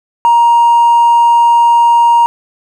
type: tone with hard clipping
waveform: triangle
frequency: 940 Hz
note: A#5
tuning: 14 cents sharp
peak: -4 dBFS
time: 0.25-2.26 s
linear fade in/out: 0 ms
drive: 2 dB
effects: none